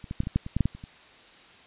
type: clicks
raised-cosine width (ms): 5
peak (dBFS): -28 / -20 / -12 / -27 / -18 / -10 / -23 / -12 / -9 / -12 / -29 / -28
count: 12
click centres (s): 0.042 / 0.111 / 0.204 / 0.235 / 0.271 / 0.36 / 0.464 / 0.566 / 0.607 / 0.656 / 0.75 / 0.839
effects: white hiss -52 dBFS RMS until 1.66 s + resampled to 8000 Hz